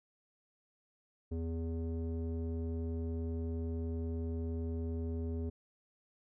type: tone with low-pass filter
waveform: square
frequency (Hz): 82.3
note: E2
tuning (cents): -2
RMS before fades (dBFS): -37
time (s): 1.31-5.5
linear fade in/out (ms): 10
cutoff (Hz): 370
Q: 2.4
effects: none